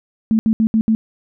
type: tone bursts at uneven times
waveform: sine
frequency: 221.2 Hz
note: A3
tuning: 9 cents sharp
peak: -11 dBFS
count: 5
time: 0.31-0.39 / 0.46-0.53 / 0.6-0.67 / 0.74-0.81 / 0.88-0.95 s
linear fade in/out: 0 ms
effects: none